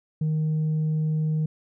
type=tone with tanh clipping; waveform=sine; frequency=155.56 Hz; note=D#3; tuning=in tune; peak=-22 dBFS; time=0.21-1.46 s; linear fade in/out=5 ms; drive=1 dB; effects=none